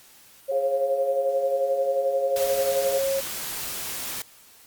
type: tone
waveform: sine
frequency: 544 Hz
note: C#5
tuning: 33 cents flat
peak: -22 dBFS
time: 0.48-3.21 s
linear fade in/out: 20 ms
type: chord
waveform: sine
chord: F minor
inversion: first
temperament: equal with one note detuned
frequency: 415.3 / 532.7 / 698.5 Hz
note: Ab4 / C5 / F5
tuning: 0 / +31 / 0 cents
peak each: -33 / -30 / -32 dBFS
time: 0.51-2.99 s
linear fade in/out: 10 ms
type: noise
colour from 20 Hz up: white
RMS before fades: -32 dBFS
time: 2.36-4.22 s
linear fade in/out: 2 ms
effects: white hiss -52 dBFS RMS until 4.66 s + Opus 48 kbps